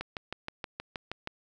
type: click train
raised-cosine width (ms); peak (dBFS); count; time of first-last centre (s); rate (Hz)
0.3; -19; 9; 0.01-1.274; 6.33
effects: none